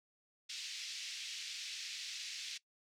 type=band-pass noise; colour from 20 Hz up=white; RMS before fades=-45 dBFS; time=0.49-2.58 s; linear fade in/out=10 ms; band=2300 to 5700 Hz; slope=24 dB/octave; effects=noise-tail reverb RT60 0.1 s tail -19 dB re dry